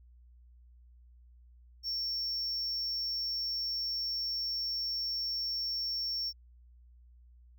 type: tone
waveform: triangle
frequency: 5460 Hz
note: F8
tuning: 40 cents flat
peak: -30 dBFS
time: 1.83-6.33 s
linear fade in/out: 50 ms
effects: tanh soft clip ceiling -26 dBFS + added 60 Hz sine -55 dBFS peak until 7.58 s